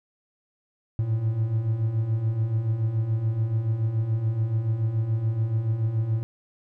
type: beating tone pair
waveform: triangle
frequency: 106.3 / 113.3 Hz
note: G#2 / A#2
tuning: +41 / -49 cents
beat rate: 7 Hz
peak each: -28 / -21 dBFS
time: 0.99-6.23 s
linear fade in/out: 0 ms
effects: none